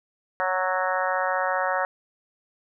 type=harmonic tone with a mistuned harmonic; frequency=185 Hz; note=F#3; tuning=in tune; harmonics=3 / 4 / 5 / 6 / 7 / 8 / 9 / 10; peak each=-28 / -29 / -30 / -31 / -31 / -32 / -33 / -33 dBFS; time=0.4-1.85 s; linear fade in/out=0 ms; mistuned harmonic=7; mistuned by=+20 cents; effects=none